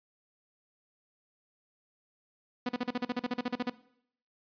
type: tone bursts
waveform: sawtooth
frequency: 246.9 Hz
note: B3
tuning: in tune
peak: -25 dBFS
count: 15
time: 2.66-3.699 s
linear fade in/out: 5 ms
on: 31 ms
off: 41 ms
effects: noise-tail reverb RT60 0.7 s tail -19 dB re dry + resampled to 11025 Hz